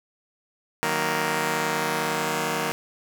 5% pulse chord, D# minor, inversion none, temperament just, 155.56 / 186.68 / 233.3 Hz, D#3 / F#3 / A#3, 0 / +16 / +2 cents, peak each -17 / -19 / -17 dBFS, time 0.83-2.72 s, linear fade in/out 0 ms, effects none

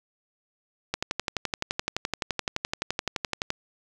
click train, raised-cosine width 0.2 ms, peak -9 dBFS, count 31, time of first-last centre 0.94-3.504 s, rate 11.7 Hz, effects none

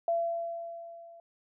sine tone with level ramp, 676 Hz, E5, 43 cents sharp, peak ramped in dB -24 to -49 dBFS, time 0.08-1.2 s, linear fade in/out 2 ms, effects none

